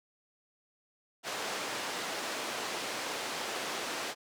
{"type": "band-pass noise", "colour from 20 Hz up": "pink", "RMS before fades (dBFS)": -37, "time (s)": [1.23, 4.15], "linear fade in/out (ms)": 50, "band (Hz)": [400, 6900], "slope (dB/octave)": 12, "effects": []}